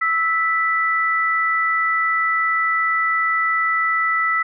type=tone pair together; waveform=sine; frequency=1312.8 / 1975.5 Hz; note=E6 / B6; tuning=-8 / 0 cents; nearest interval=perfect fifth; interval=708 cents; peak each=-19 dBFS; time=0.01-4.43 s; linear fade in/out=10 ms; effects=none